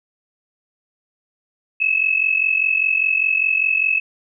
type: tone pair together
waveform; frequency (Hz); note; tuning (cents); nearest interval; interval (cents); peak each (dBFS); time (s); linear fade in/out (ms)
sine; 2569 / 2614; E7 / E7; -45 / -15; unison; 30; -18; 1.8-4; 10
effects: none

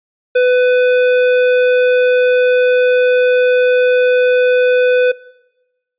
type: tone with hard clipping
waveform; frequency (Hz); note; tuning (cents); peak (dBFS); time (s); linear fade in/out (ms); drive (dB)
triangle; 499.5; B4; +20; -10; 0.35-5.12; 10; 16
effects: noise-tail reverb RT60 1.0 s tail -21 dB re dry + resampled to 8000 Hz

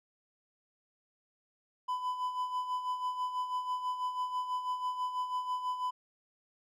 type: tone with tremolo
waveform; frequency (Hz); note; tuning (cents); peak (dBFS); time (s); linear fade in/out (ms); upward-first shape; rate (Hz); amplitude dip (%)
triangle; 1002; B5; +25; -28; 1.88-5.91; 10; sine; 6.1; 60
effects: none

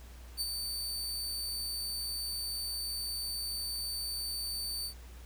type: tone with ADSR envelope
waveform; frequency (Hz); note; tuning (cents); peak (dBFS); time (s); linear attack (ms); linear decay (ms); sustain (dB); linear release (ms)
sawtooth; 4563; C#8; +49; -27; 0.37-4.94; 40; 31; -5; 85
effects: added 60 Hz sine -47 dBFS peak until 5.25 s + pink hiss -57 dBFS RMS until 5.25 s

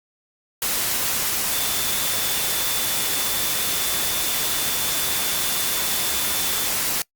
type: tone in noise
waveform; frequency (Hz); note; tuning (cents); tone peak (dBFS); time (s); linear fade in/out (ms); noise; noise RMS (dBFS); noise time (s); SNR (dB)
sine; 3520; A7; 0; -31; 1.52-6.68; 2; white; -23; 0.62-7.02; -11
effects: noise-tail reverb RT60 0.1 s tail -24 dB re dry + Opus 48 kbps

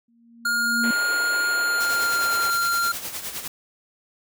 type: tone with exponential growth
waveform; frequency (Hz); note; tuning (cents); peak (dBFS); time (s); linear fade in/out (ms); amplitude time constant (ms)
sine; 233.1; A#3; 0; -20; 0.08-0.91; 5; 180
type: tone with pitch glide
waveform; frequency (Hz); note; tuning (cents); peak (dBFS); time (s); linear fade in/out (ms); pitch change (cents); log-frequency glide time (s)
square; 1418 to 1386.4; F6 to F6; +26 to -13; -21; 0.45-2.92; 5; -39; 1.48-2.44
type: band-pass noise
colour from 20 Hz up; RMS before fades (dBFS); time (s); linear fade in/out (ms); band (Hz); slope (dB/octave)
pink; -36; 0.83-2.51; 10; 360 to 3100; 24
type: noise with tremolo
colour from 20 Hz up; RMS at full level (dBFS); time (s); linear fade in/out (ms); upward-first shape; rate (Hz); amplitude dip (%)
white; -30; 1.8-3.48; 5; sine; 9.7; 60
effects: none

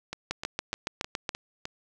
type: two click trains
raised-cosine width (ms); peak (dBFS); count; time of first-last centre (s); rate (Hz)
0.2; -12 / -17; 8 / 6; 0.31-1.292 / 0.13-1.654; 7.13 / 3.28
effects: none

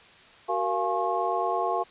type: tone cluster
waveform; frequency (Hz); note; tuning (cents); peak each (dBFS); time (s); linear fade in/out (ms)
sine; 377.9 / 467.2 / 693 / 842 / 1083; F#4 / A#4 / F5 / G#5 / C#6; +37 / +4 / -14 / +24 / -41; -32 / -32 / -28 / -31 / -30; 0.48-1.84; 20
effects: white hiss -52 dBFS RMS until 1.9 s + resampled to 8000 Hz

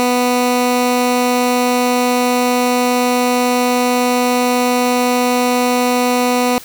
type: tone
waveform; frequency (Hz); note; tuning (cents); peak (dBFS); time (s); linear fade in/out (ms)
15% pulse; 247.3; B3; +3; -6; 0-6.58; 0
effects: white hiss -36 dBFS RMS until 6.64 s

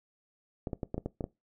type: clicks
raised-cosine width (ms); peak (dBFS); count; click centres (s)
2; -20; 8; 0.672 / 0.732 / 0.832 / 0.944 / 0.98 / 1.06 / 1.208 / 1.241
effects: noise-tail reverb RT60 0.2 s tail -20 dB re dry

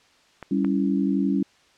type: clicks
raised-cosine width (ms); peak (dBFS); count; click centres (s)
0.5; -21; 2; 0.427 / 0.647
type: chord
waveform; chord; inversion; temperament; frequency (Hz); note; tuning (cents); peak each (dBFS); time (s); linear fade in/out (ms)
sine; C# diminished; second; equal with one note detuned; 196 / 278.1 / 329.6; G3 / C#4 / E4; 0 / +6 / 0; -23 / -23 / -28; 0.51-1.43; 5
effects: white hiss -58 dBFS RMS until 1.77 s + low-pass 5000 Hz 12 dB/octave

